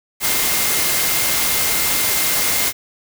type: tone in noise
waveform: sine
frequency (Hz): 2107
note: C7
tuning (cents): +12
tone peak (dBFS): -28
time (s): 0.2-2.73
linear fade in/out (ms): 50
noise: white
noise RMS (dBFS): -18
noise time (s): 0.2-2.73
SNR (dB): -13
effects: none